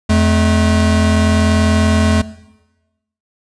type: tone pair together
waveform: square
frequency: 85.48 / 215.8 Hz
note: F2 / A3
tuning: -37 / -33 cents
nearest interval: octave + major third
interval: 1604 cents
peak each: -13 dBFS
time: 0.09-2.22 s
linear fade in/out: 10 ms
effects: noise-tail reverb RT60 1.0 s tail -18 dB re dry + resampled to 22050 Hz